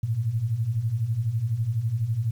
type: beating tone pair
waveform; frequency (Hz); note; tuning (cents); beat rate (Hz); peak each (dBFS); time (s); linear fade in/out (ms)
sine; 105.3 / 117.3; G#2 / A#2; +24 / +11; 12; -29 / -24; 0.03-2.31; 5
effects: 9-bit